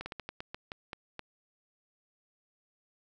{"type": "slowing click train", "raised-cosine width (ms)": 0.3, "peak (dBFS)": -23, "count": 10, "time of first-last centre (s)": [0.01, 1.193], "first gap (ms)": 50, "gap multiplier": 1.23, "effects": []}